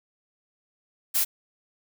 blue noise, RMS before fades -23 dBFS, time 1.14-1.25 s, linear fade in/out 20 ms, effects none

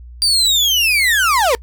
35% pulse linear sweep, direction down, 4720 to 438.1 Hz, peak -10 dBFS, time 0.22-1.55 s, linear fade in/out 0 ms, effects noise-tail reverb RT60 0.1 s tail -25 dB re dry + added 60 Hz sine -33 dBFS peak until 1.62 s

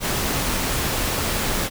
pink noise, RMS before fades -23 dBFS, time 0-1.7 s, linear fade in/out 50 ms, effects none

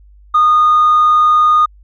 triangle tone with tanh clipping, 1229 Hz, D#6, 22 cents flat, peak -7 dBFS, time 0.34-1.66 s, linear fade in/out 10 ms, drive 5 dB, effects added 50 Hz sine -40 dBFS peak until 1.83 s

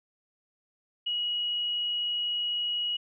sine tone, 2906 Hz, F#7, 32 cents flat, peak -27 dBFS, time 1.06-2.97 s, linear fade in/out 10 ms, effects none

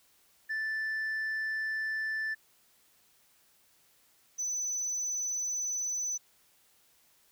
sine tone pair in turn, 1760 / 6006 Hz, A6 / F#8, 0 / +25 cents, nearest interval octave + major sixth, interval 2125 cents, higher second, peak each -28 dBFS, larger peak neither, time 0.49-2.35 / 4.38-6.18 s, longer first, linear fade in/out 20 ms, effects tanh soft clip ceiling -30 dBFS + white hiss -66 dBFS RMS until 7.31 s

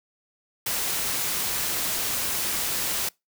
white noise, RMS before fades -27 dBFS, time 0.66-3.09 s, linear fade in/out 5 ms, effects noise-tail reverb RT60 0.2 s tail -25 dB re dry

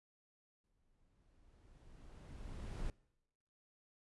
brown noise with exponential growth, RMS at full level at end -41 dBFS, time 0.64-2.9 s, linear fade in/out 1 ms, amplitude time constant 490 ms, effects noise-tail reverb RT60 0.9 s tail -23 dB re dry + resampled to 24000 Hz

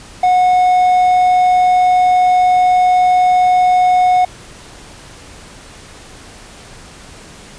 triangle tone, 730 Hz, F#5, 24 cents flat, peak -6 dBFS, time 0.23-4.25 s, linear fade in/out 5 ms, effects pink hiss -37 dBFS RMS until 7.58 s + resampled to 22050 Hz

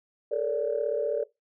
sine tone cluster, 428.4 / 464.3 / 544 / 582 Hz, A4 / A#4 / C#5 / D5, -46 / -7 / -33 / -16 cents, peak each -31 / -29 / -36 / -28 dBFS, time 0.31-1.24 s, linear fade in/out 10 ms, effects noise-tail reverb RT60 0.2 s tail -21 dB re dry + tanh soft clip ceiling -15 dBFS

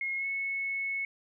sine tone with pitch glide, 2157 to 2199 Hz, C#7 to C#7, -48 to -14 cents, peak -30 dBFS, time 0.01-1.05 s, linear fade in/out 2 ms, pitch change +34 cents, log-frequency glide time 0.17-0.26 s, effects none

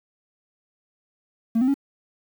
triangle tone with pitch steps, 227.2 / 257 / 277.5 Hz, A#3 / C4 / C#4, -44 / -31 / +2 cents, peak -14 dBFS, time 1.55-1.742 s, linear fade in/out 10 ms, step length 64 ms, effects tanh soft clip ceiling -12 dBFS + 8-bit

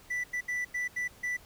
triangle tone bursts at uneven times, 1975.5 Hz, B6, in tune, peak -28 dBFS, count 6, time 0.1-0.24 / 0.33-0.41 / 0.48-0.65 / 0.74-0.88 / 0.96-1.08 / 1.23-1.37 s, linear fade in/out 10 ms, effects pink hiss -56 dBFS RMS until 1.45 s

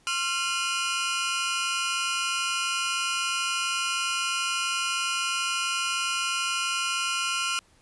sawtooth tone cluster, 1058 / 1376 / 2458 / 2945 Hz, C6 / F6 / D#7 / F#7, +19 / -26 / -22 / -9 cents, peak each -33 / -25 / -29 / -28 dBFS, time 0.07-7.59 s, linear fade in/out 0 ms, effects pink hiss -61 dBFS RMS until 7.81 s + resampled to 24000 Hz

